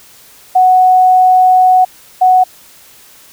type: tone bursts at uneven times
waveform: sine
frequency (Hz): 740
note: F#5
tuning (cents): 0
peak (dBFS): -4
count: 2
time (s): 0.55-1.85 / 2.21-2.44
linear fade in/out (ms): 10
effects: white hiss -41 dBFS RMS until 3.32 s